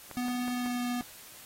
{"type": "clicks", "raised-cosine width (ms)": 0.5, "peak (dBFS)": -28, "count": 4, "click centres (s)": [0.113, 0.283, 0.481, 0.661]}
{"type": "tone with pitch glide", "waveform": "square", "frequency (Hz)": [246.9, 244.5], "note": ["B3", "B3"], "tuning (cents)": [0, -17], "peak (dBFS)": -31, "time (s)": [0.17, 1.01], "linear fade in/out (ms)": 0, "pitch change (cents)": -17, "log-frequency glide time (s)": [0.53, 0.82]}
{"effects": ["white hiss -50 dBFS RMS until 1.45 s", "AAC 48 kbps"]}